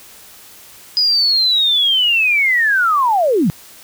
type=linear sweep; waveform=sine; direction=down; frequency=4990 to 141.5 Hz; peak=-11 dBFS; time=0.97-3.5 s; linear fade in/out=0 ms; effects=white hiss -41 dBFS RMS until 3.83 s